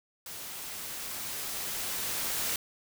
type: noise with level ramp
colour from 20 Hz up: white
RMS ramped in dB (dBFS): -42 to -31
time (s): 0.26-2.56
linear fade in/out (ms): 2
effects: none